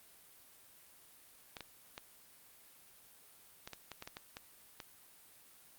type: clicks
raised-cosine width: 0.2 ms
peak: -27 dBFS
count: 11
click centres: 1.568 / 1.607 / 1.979 / 3.675 / 3.733 / 3.917 / 4.024 / 4.075 / 4.169 / 4.369 / 4.802 s
effects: white hiss -61 dBFS RMS until 5.78 s + Opus 32 kbps